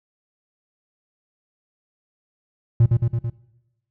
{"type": "tone with echo", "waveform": "triangle", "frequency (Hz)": 116.54, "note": "A#2", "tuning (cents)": 0, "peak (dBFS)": -8, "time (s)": [2.8, 2.86], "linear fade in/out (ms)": 5, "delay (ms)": 110, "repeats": 4, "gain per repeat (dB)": -3, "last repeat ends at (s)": 3.3, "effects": ["noise-tail reverb RT60 1.0 s tail -21 dB re dry", "tanh soft clip ceiling -4 dBFS"]}